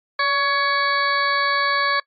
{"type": "harmonic tone with a mistuned harmonic", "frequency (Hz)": 560, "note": "C#5", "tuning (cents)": 18, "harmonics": [1, 2, 3, 4, 6, 7, 8], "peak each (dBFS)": [-28, -20, -21, -26, -36, -31, -27], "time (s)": [0.19, 2], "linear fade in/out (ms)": 5, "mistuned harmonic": 1, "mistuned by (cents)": 34, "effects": ["noise-tail reverb RT60 0.1 s tail -22 dB re dry", "MP3 64 kbps"]}